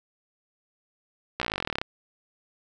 slowing click train, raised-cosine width 0.3 ms, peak -11 dBFS, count 20, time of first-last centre 1.4-1.815 s, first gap 15 ms, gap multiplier 1.04, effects none

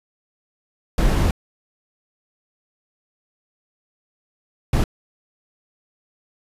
brown noise bursts at uneven times, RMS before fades -17 dBFS, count 2, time 0.98-1.31 / 4.73-4.84 s, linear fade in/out 2 ms, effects resampled to 32000 Hz

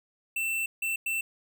square tone bursts at uneven times, 2680 Hz, E7, 28 cents sharp, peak -28 dBFS, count 3, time 0.36-0.66 / 0.82-0.96 / 1.06-1.21 s, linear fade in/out 5 ms, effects none

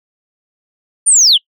sine linear sweep, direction down, 9397 to 2794 Hz, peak -4 dBFS, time 1.06-1.38 s, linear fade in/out 20 ms, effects noise-tail reverb RT60 0.1 s tail -26 dB re dry + tanh soft clip ceiling -2 dBFS

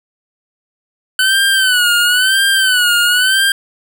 25% pulse tone with vibrato, 1503 Hz, F#6, 27 cents sharp, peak -6 dBFS, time 1.19-3.52 s, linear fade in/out 2 ms, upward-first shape sine, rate 0.98 Hz, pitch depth 100 cents each way, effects none

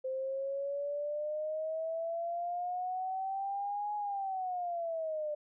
sine exponential two-way sweep, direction up then down, 519 to 837 to 593 Hz, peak -33 dBFS, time 0.04-5.35 s, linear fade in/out 10 ms, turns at 3.95 s, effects none

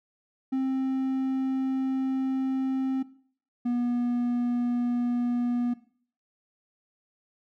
triangle tone pair in turn, 264.1 / 242.2 Hz, C4 / B3, +16 / -34 cents, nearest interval minor second, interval 150 cents, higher first, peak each -22 dBFS, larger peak neither, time 0.52-3.03 / 3.65-5.74 s, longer first, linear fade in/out 10 ms, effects noise-tail reverb RT60 0.5 s tail -17 dB re dry

